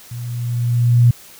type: tone with level ramp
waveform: sine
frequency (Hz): 120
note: B2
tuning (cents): -49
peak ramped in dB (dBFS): -26 to -6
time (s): 0.11-1.11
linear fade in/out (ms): 5
effects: white hiss -42 dBFS RMS until 1.39 s